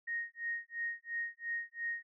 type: tone with tremolo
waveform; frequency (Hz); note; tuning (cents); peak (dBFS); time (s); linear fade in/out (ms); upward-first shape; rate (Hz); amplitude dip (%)
sine; 1864.7; A#6; 0; -33; 0.07-2.03; 10; sine; 2.9; 100
effects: none